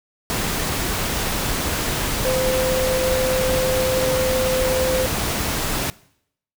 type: tone in noise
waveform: sine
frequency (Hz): 516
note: C5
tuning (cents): -24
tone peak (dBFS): -19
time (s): 2.25-5.06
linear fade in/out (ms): 0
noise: pink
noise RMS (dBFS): -23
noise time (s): 0.3-5.9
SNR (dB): +1
effects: noise-tail reverb RT60 0.7 s tail -21 dB re dry